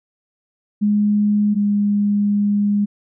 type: tone pair in turn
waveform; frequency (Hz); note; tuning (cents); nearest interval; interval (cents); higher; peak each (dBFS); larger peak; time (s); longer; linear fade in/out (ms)
sine; 207.7 / 204.8; G#3 / G#3; 0 / -24; unison; 24; first; -13 / -14; first; 0.81-1.55 / 1.55-2.86; second; 20
effects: none